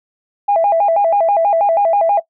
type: tone with vibrato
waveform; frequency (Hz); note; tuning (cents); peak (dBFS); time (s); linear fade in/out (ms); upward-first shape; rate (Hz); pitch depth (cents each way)
sine; 733; F#5; -16; -9; 0.48-2.2; 10; square; 6.2; 180
effects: noise-tail reverb RT60 0.1 s tail -19 dB re dry + tanh soft clip ceiling -5 dBFS